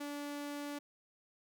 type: tone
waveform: sawtooth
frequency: 289.2 Hz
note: D4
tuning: 27 cents flat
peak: -36 dBFS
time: 0-0.79 s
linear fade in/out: 10 ms
effects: none